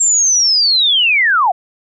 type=linear sweep; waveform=sine; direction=down; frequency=7500 to 672 Hz; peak=-9 dBFS; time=0-1.52 s; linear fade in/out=10 ms; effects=none